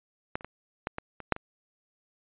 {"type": "clicks", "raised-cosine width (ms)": 0.5, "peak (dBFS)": [-14, -30, -24, -15, -18, -25, -7, -23], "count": 8, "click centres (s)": [0.355, 0.409, 0.446, 0.871, 0.984, 1.203, 1.323, 1.364], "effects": ["resampled to 8000 Hz"]}